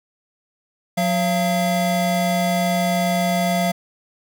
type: tone pair together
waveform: square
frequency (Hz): 181.1 / 683.7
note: F#3 / F5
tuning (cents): -37 / -37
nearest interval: octave + major seventh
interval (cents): 2300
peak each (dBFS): -21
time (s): 0.97-3.72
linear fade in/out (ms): 10
effects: none